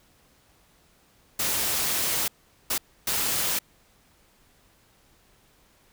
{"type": "noise bursts at uneven times", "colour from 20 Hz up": "white", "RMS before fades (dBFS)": -26, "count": 3, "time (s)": [[1.39, 2.28], [2.7, 2.78], [3.07, 3.59]], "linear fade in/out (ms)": 5, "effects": ["pink hiss -61 dBFS RMS until 5.92 s"]}